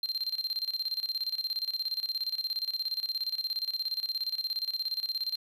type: tone with tremolo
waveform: triangle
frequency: 4162 Hz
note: C8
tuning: 10 cents flat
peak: -27 dBFS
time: 0.03-5.36 s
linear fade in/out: 2 ms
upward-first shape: square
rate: 17 Hz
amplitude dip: 80%
effects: none